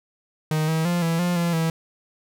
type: tone with pitch steps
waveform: 45% pulse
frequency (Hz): 155.5 / 160.2 / 174.3 / 165.5 / 176.2 / 171 / 163.1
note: D#3 / E3 / F3 / E3 / F3 / F3 / E3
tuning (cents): -1 / -49 / -3 / +7 / +16 / -36 / -18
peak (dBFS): -20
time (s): 0.51-1.7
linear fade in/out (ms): 2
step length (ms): 170
effects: none